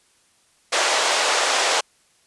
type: band-pass noise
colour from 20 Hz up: pink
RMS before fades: -20 dBFS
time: 0.72-1.81 s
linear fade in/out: 10 ms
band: 500 to 8000 Hz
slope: 24 dB/octave
effects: white hiss -60 dBFS RMS until 2.26 s + resampled to 24000 Hz